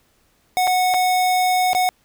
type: tone with dropouts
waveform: square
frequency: 735 Hz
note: F#5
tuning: 12 cents flat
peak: -16 dBFS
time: 0.57-1.89 s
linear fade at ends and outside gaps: 0 ms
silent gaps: 0.671-0.675 / 0.939-0.943 / 1.732-1.749 s
effects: pink hiss -61 dBFS RMS until 2.04 s